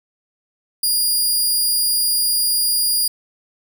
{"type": "tone", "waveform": "15% pulse", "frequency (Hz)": 4841, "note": "D#8", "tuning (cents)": -48, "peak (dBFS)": -9, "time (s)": [0.83, 3.08], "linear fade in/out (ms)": 5, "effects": []}